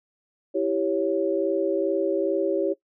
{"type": "chord", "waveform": "sine", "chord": "C# diminished", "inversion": "first", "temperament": "equal", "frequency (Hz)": [329.6, 392, 554.4], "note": ["E4", "G4", "C#5"], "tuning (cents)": [0, 0, 0], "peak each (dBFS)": [-26, -25, -25], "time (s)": [0.54, 2.74], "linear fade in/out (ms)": 20, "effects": ["noise-tail reverb RT60 0.1 s tail -18 dB re dry"]}